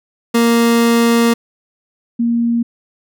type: tone pair in turn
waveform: 30% pulse / sine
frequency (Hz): 233.1 / 234.4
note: A#3 / A#3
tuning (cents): 0 / +10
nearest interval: unison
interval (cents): 10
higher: second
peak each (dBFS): -7 / -12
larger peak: first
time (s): 0.34-1.34 / 2.19-2.63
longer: first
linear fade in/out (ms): 10
effects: none